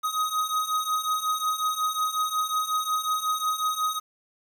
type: beating tone pair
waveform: square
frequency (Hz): 1253 / 1258.5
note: D#6 / D#6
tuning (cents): +12 / +19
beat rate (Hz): 5.5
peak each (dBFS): -30 / -27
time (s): 0.03-4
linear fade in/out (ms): 20
effects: 9-bit